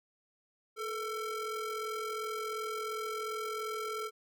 square ring-modulated tone, 453.7 Hz, A#4, 47 cents flat, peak -33 dBFS, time 0.76-4.11 s, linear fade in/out 50 ms, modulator 886 Hz, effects none

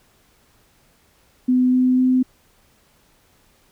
sine tone with pitch steps, 252.6 / 254.2 / 255.8 Hz, B3 / C4 / C4, +39 / -50 / -39 cents, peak -13 dBFS, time 1.48-2.23 s, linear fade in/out 10 ms, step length 250 ms, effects pink hiss -58 dBFS RMS until 3.71 s

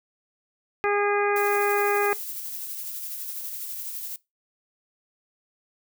harmonic tone, 408.8 Hz, G#4, 27 cents flat, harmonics 1 / 2 / 3 / 4 / 5 / 6, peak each -24 / -27 / -29 / -30 / -31 / -32 dBFS, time 0.84-2.13 s, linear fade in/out 0 ms
violet noise with tremolo, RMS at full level -33 dBFS, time 1.36-4.16 s, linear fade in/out 2 ms, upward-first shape sine, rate 12 Hz, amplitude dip 30%
effects noise-tail reverb RT60 0.2 s tail -20 dB re dry

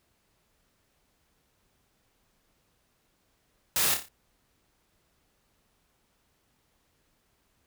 white noise with echo, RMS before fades -26 dBFS, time 3.76-3.94 s, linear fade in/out 0 ms, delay 29 ms, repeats 5, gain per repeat -6 dB, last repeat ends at 4.085 s, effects pink hiss -71 dBFS RMS until 7.66 s

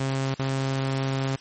sawtooth tone with dropouts, 134.4 Hz, C3, 47 cents sharp, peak -20 dBFS, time 0-1.36 s, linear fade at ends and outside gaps 5 ms, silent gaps 0.344-0.392 s, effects white hiss -48 dBFS RMS until 1.4 s + MP3 32 kbps

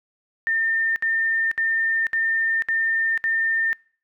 sine tone bursts, 1808 Hz, A6, 47 cents sharp, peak -19 dBFS, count 6, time 0.47-3.73 s, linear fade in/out 0 ms, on 490 ms, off 64 ms, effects noise-tail reverb RT60 0.5 s tail -26 dB re dry

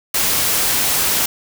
white noise, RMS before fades -17 dBFS, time 0.14-1.26 s, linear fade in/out 5 ms, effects none

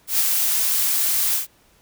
blue noise with ADSR envelope, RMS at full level -17 dBFS, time 0.07-1.47 s, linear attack 130 ms, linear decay 11 ms, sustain -3 dB, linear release 120 ms, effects pink hiss -57 dBFS RMS until 1.81 s

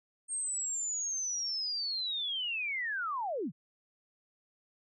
sine linear sweep, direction down, 8600 to 120 Hz, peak -32 dBFS, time 0.28-3.52 s, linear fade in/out 50 ms, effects none

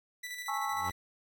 sawtooth tone with tremolo, 1975.5 Hz, B6, in tune, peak -34 dBFS, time 0.23-0.92 s, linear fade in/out 10 ms, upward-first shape square, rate 13 Hz, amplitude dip 40%
sine chord, A major seventh, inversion third, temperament just, 825 / 880 / 1100 / 1320 Hz, G#5 / A5 / C#6 / E6, -12 / 0 / -14 / +2 cents, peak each -36 / -38 / -36 / -39 dBFS, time 0.48-0.9 s, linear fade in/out 5 ms
sawtooth tone with exponential growth, 91.3 Hz, F#2, 23 cents flat, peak -32 dBFS, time 0.64-0.91 s, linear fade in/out 5 ms, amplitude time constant 57 ms
effects none

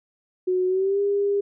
sine tone with pitch glide, 367.4 to 403 Hz, F#4 to G4, -12 to +48 cents, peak -19 dBFS, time 0.47-1.41 s, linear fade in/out 10 ms, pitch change +160 cents, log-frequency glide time 0.67-1 s, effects none

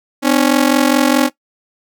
sawtooth ring-modulated tone, 277.2 Hz, C#4, in tune, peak -3 dBFS, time 0.22-1.3 s, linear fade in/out 50 ms, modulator 22.4 Hz, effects noise-tail reverb RT60 0.1 s tail -18 dB re dry

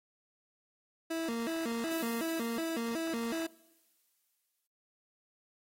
30% pulse tone with vibrato, 275.3 Hz, C#4, 12 cents flat, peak -30 dBFS, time 1.1-3.47 s, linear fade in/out 10 ms, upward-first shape square, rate 2.7 Hz, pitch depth 300 cents each way
blue noise with exponential decay, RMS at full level -42 dBFS, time 1.91-4.67 s, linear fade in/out 5 ms, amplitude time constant 600 ms
effects noise-tail reverb RT60 0.8 s tail -22 dB re dry + AAC 48 kbps

